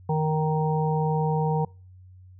harmonic tone, 155.56 Hz, D#3, in tune, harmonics 1 / 3 / 5 / 6, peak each -23 / -28 / -30 / -31 dBFS, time 0.09-1.65 s, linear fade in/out 5 ms, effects noise-tail reverb RT60 0.4 s tail -26 dB re dry + added 92 Hz sine -46 dBFS peak until 2.39 s

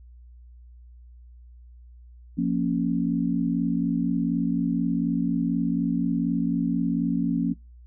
sine chord, Bb minor, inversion second, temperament equal, 174.61 / 233.1 / 277.2 Hz, F3 / Bb3 / Db4, 0 / 0 / 0 cents, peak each -26 dBFS, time 2.37-7.54 s, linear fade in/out 20 ms, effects noise-tail reverb RT60 0.3 s tail -26 dB re dry + added 60 Hz sine -45 dBFS peak until 7.86 s

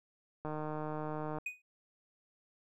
click train, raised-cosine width 1 ms, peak -26 dBFS, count 144, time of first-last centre 0.45-1.385 s, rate 153 Hz
triangle tone with exponential decay, 2489 Hz, D#7, in tune, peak -31 dBFS, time 1.46-1.62 s, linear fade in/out 5 ms, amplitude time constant 33 ms
effects none

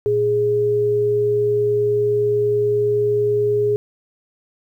sine tone pair together, 116.54 / 415.3 Hz, A#2 / G#4, 0 / 0 cents, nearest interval octave + minor seventh, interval 2200 cents, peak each -26 / -15 dBFS, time 0.06-3.76 s, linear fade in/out 0 ms, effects 9-bit

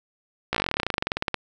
slowing click train, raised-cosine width 0.3 ms, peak -7 dBFS, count 25, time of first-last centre 0.53-1.343 s, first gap 16 ms, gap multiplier 1.06, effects none

